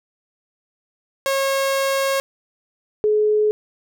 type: tone pair in turn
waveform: sawtooth / sine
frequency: 544 / 424.7 Hz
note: C#5 / G#4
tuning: -33 / +39 cents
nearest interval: major third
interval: 428 cents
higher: first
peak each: -14 dBFS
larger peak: neither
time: 1.26-2.2 / 3.04-3.51 s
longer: first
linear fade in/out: 0 ms
effects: none